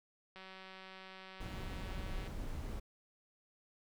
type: click train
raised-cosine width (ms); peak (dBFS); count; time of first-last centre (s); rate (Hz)
0.3; -36; 363; 0.36-2.275; 189
type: noise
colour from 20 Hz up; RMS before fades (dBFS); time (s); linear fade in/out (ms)
brown; -42; 1.4-2.8; 10
effects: none